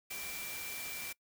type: tone in noise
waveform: sine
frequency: 2349 Hz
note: D7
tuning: in tune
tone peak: -45 dBFS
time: 0.1-1.13 s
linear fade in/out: 10 ms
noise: white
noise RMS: -43 dBFS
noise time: 0.1-1.13 s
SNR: -5 dB
effects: noise-tail reverb RT60 0.1 s tail -23 dB re dry